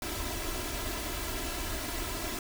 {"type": "noise with comb filter", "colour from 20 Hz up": "pink", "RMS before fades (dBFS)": -35, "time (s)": [0.02, 2.39], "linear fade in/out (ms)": 2, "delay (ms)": 3, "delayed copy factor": 0.7, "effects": []}